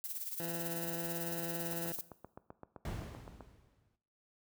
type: noise with tremolo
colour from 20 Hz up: violet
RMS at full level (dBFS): -39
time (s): 0.04-2.01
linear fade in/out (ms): 0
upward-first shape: sine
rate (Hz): 18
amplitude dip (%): 65
type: tone with vibrato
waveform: 15% pulse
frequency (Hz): 168.6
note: E3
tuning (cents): +39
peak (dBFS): -33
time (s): 0.4-1.92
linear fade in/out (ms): 0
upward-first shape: triangle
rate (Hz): 19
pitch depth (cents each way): 12
type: click train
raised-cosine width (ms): 1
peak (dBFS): -33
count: 14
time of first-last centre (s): 1.73-3.407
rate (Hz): 7.75
type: noise with exponential decay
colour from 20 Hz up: brown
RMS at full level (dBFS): -34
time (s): 2.85-3.96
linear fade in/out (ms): 2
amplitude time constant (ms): 240
effects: noise-tail reverb RT60 0.7 s tail -17 dB re dry + high-pass 60 Hz 12 dB/octave